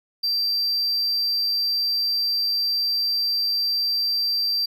triangle tone, 4699 Hz, D8, in tune, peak -19 dBFS, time 0.23-4.66 s, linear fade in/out 10 ms, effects none

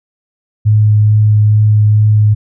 sine tone with vibrato, 106.3 Hz, G#2, 41 cents sharp, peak -5 dBFS, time 0.65-2.35 s, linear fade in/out 20 ms, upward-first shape triangle, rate 2.3 Hz, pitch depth 11 cents each way, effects none

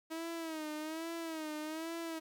sawtooth tone with vibrato, 318.8 Hz, D#4, 42 cents sharp, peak -35 dBFS, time 0.1-2.2 s, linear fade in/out 20 ms, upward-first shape sine, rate 1.2 Hz, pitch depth 82 cents each way, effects 12-bit

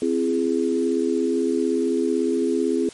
sine chord, C augmented, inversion none, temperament equal with one note detuned, 261.6 / 337.5 / 415.3 Hz, C4 / E4 / G#4, 0 / +41 / 0 cents, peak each -23 dBFS, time 0.02-2.89 s, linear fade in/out 2 ms, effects white hiss -44 dBFS RMS until 2.93 s + MP3 48 kbps

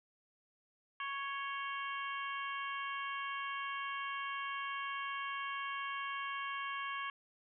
harmonic tone with a mistuned harmonic, 554.4 Hz, C#5, in tune, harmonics 2 / 3 / 4 / 5 / 6, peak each -40 / -44 / -46 / -48 / -50 dBFS, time 1-7.1 s, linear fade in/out 2 ms, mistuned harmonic 6, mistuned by -90 cents, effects none

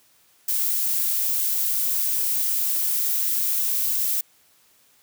violet noise, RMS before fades -23 dBFS, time 0.48-4.21 s, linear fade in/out 5 ms, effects white hiss -59 dBFS RMS until 5.02 s + high-pass 60 Hz 12 dB/octave

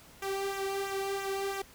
sawtooth tone with flanger, 392 Hz, G4, in tune, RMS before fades -34 dBFS, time 0.22-1.62 s, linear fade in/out 5 ms, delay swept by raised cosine 0.21 to 2.01 ms, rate 3 Hz, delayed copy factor -0.65, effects pink hiss -55 dBFS RMS until 1.74 s

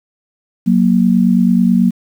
sine tone pair together, 185 / 234.2 Hz, F#3 / A#3, 0 / +8 cents, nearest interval major third, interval 408 cents, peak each -11 dBFS, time 0.66-1.91 s, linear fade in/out 20 ms, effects 7-bit

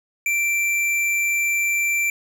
triangle tone with hard clipping, 2349 Hz, D7, in tune, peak -20 dBFS, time 0.26-2.1 s, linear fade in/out 2 ms, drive 16 dB, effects none

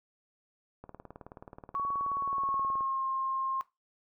click train, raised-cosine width 1 ms, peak -31 dBFS, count 38, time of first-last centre 0.84-2.808 s, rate 18.8 Hz
sine tone with pitch glide, 1119 to 1064.8 Hz, C#6 to C6, +16 to +30 cents, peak -29 dBFS, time 1.75-3.61 s, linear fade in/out 0 ms, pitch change -86 cents, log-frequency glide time 2.12-3.06 s
effects noise-tail reverb RT60 0.2 s tail -17 dB re dry

